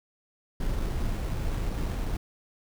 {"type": "noise with sample-and-hold", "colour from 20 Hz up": "brown", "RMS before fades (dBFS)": -29, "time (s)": [0.6, 2.17], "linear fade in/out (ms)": 5, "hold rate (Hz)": 4900, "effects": []}